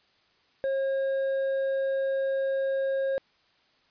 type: tone with hard clipping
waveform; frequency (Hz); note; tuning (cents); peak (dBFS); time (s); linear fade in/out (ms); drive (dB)
sine; 540; C#5; -45; -26; 0.64-3.18; 0; 4
effects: white hiss -65 dBFS RMS until 3.9 s + resampled to 11025 Hz